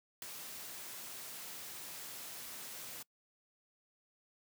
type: noise with ADSR envelope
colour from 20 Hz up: white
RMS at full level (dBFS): -39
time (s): 0.22-3.03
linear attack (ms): 3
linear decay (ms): 6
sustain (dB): -8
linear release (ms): 8
effects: noise-tail reverb RT60 0.1 s tail -23 dB re dry + high-pass 100 Hz 12 dB/octave